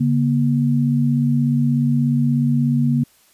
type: tone pair together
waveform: sine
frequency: 141.54 / 238.2 Hz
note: C#3 / A#3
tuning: +36 / +38 cents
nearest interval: major sixth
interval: 902 cents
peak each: -17 dBFS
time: 0-3.04 s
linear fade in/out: 10 ms
effects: white hiss -55 dBFS RMS until 3.33 s + resampled to 32000 Hz